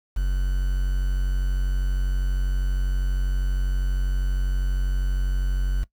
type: tone with quantisation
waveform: triangle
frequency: 46.25 Hz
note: F#1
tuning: in tune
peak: -18 dBFS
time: 0.16-5.84 s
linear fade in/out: 10 ms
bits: 7
effects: noise-tail reverb RT60 0.1 s tail -19 dB re dry